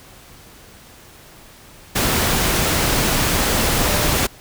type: tone in noise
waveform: sine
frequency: 595 Hz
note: D5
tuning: 22 cents sharp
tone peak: -27 dBFS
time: 3.86-4.11 s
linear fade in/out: 10 ms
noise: pink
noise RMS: -18 dBFS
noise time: 1.95-4.27 s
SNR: -12 dB
effects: pink hiss -44 dBFS RMS until 4.4 s